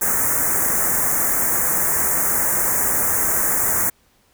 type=band-stop noise; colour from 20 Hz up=white; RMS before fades=-19 dBFS; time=0.01-3.9 s; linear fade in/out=10 ms; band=2000 to 6500 Hz; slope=48 dB/octave; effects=pink hiss -59 dBFS RMS until 4.33 s